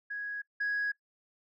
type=tone pair in turn; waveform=sine; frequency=1661.2 / 1661.2 Hz; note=G#6 / G#6; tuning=0 / 0 cents; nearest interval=unison; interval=0 cents; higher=neither; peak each=-34 / -27 dBFS; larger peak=second; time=0.1-0.42 / 0.6-0.92 s; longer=neither; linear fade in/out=10 ms; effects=noise-tail reverb RT60 0.1 s tail -21 dB re dry + tanh soft clip ceiling -26 dBFS

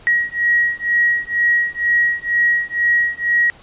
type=beating tone pair; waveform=sine; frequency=1900 / 1902.1 Hz; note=A#6 / A#6; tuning=+33 / +34 cents; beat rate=2.1 Hz; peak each=-17 dBFS; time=0.07-3.5 s; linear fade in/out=0 ms; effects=pink hiss -45 dBFS RMS until 3.62 s + resampled to 8000 Hz

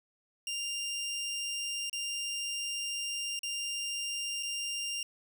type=tone with dropouts; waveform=20% pulse; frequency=2794 Hz; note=F7; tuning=in tune; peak=-29 dBFS; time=0.47-5.03 s; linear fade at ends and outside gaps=2 ms; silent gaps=1.897-1.929 / 3.392-3.432 / 4.427-4.431 s; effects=none

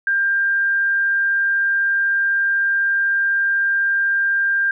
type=tone; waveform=sine; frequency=1594 Hz; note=G6; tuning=28 cents sharp; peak=-15 dBFS; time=0.07-4.71 s; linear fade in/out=2 ms; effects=none

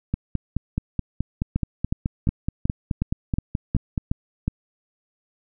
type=two click trains; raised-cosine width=5 ms; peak=-10 / -9 dBFS; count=19 / 9; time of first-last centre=0.14-3.978 / 1.56-4.48 s; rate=4.69 / 2.74 Hz; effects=none

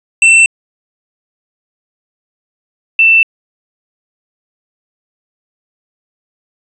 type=tone pair in turn; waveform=square / sine; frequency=2684 / 2670 Hz; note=E7 / E7; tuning=+31 / +22 cents; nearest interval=unison; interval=9 cents; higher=first; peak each=-4 dBFS; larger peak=neither; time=0.22-0.46 / 2.99-3.23 s; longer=neither; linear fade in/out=2 ms; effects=resampled to 24000 Hz

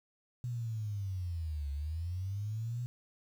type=linear two-way sweep; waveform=sine; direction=down then up; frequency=124 to 69.3 to 124 Hz; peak=-34 dBFS; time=0.44-2.86 s; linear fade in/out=0 ms; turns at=1.71 s; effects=10-bit

